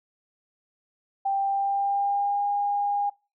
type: tone with pitch glide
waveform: sine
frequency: 787 to 812.9 Hz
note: G5 to G#5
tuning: +7 to -37 cents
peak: -22 dBFS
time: 1.25-3.1 s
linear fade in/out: 10 ms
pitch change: +56 cents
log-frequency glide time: 1.39-2.46 s
effects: noise-tail reverb RT60 0.3 s tail -24 dB re dry